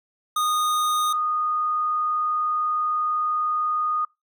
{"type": "tone pair in turn", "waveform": ["square", "sine"], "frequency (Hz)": [1233, 1233], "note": ["D#6", "D#6"], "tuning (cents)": [-16, -16], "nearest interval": "unison", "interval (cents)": 0, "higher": "neither", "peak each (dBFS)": -21, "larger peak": "neither", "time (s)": [[0.36, 1.13], [1.13, 4.05]], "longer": "second", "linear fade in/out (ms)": 5, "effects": ["noise-tail reverb RT60 0.2 s tail -23 dB re dry"]}